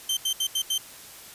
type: tone bursts at uneven times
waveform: sawtooth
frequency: 3114 Hz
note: G7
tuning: 12 cents flat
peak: -20 dBFS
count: 5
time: 0.09-0.17 / 0.25-0.33 / 0.4-0.47 / 0.55-0.62 / 0.7-0.78 s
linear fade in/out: 5 ms
effects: white hiss -45 dBFS RMS until 1.34 s + resampled to 32000 Hz

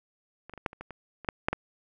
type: clicks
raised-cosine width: 0.5 ms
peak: -29 / -26 / -29 / -13 / -30 / -25 / -26 / -28 / -11 / -9 / -13 dBFS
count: 11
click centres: 0.496 / 0.537 / 0.577 / 0.662 / 0.731 / 0.81 / 0.907 / 1.247 / 1.288 / 1.485 / 1.53 s
effects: none

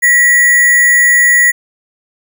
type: tone with sample-and-hold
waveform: sine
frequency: 1940 Hz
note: B6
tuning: 31 cents flat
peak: -5 dBFS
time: 0.02-1.52 s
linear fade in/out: 20 ms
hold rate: 8820 Hz
effects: none

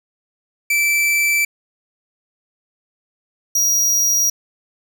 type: tone pair in turn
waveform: 45% pulse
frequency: 2327 / 5743 Hz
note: D7 / F8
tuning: -17 / +47 cents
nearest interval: octave + major third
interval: 1564 cents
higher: second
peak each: -14 dBFS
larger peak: neither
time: 0.7-1.45 / 3.55-4.3 s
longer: neither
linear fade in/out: 5 ms
effects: 8-bit

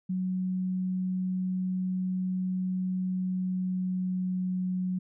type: tone with pitch glide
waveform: sine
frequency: 185 to 183.72 Hz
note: F#3 to F#3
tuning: 0 to -12 cents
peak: -27 dBFS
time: 0.09-4.99 s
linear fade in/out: 10 ms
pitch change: -12 cents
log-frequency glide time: 2.96-4.62 s
effects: none

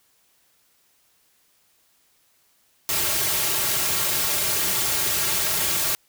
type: noise with comb filter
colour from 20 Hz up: white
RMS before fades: -23 dBFS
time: 2.89-5.95 s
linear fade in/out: 0 ms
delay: 4 ms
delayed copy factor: -0.8
effects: white hiss -63 dBFS RMS until 6.08 s

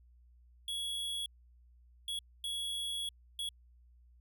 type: tone bursts at uneven times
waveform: square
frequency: 3349 Hz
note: G#7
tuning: 14 cents sharp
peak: -36 dBFS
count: 4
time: 0.68-1.26 / 2.08-2.19 / 2.44-3.09 / 3.39-3.49 s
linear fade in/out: 2 ms
effects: added 60 Hz sine -59 dBFS peak until 4.2 s

